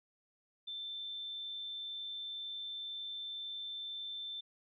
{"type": "tone", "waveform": "sine", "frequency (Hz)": 3549, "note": "A7", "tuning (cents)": 14, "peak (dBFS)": -40, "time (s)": [0.67, 4.41], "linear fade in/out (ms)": 10, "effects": []}